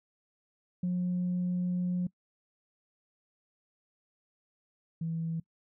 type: tone pair in turn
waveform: sine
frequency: 179.3 / 164.19 Hz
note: F3 / E3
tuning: +46 / -7 cents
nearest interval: major second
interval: 153 cents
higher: first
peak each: -26 / -30 dBFS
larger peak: first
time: 0.83-2.07 / 5.01-5.4 s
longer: first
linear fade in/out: 5 ms
effects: noise-tail reverb RT60 0.1 s tail -23 dB re dry + tanh soft clip ceiling -25 dBFS